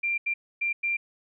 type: tone bursts at uneven times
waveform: sine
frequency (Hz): 2375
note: D7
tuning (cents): +19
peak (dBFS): -24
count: 4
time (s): 0.03-0.18 / 0.26-0.34 / 0.61-0.73 / 0.83-0.97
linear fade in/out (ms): 10
effects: none